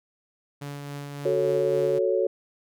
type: tone with tremolo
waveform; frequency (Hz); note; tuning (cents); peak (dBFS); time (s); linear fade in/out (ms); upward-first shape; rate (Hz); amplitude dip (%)
sawtooth; 143; D3; -46; -29; 0.61-1.99; 10; triangle; 3.6; 30
type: chord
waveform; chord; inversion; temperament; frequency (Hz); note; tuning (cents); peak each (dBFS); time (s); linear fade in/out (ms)
sine; F# minor; none; equal; 370 / 440 / 554.4; F#4 / A4 / C#5; 0 / 0 / 0; -25; 1.25-2.27; 5
effects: none